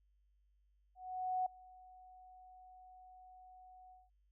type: tone with ADSR envelope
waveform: sine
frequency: 740 Hz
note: F#5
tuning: in tune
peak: -32 dBFS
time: 0.95-4.1 s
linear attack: 510 ms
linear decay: 5 ms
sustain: -24 dB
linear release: 190 ms
effects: added 50 Hz sine -70 dBFS peak until 4.31 s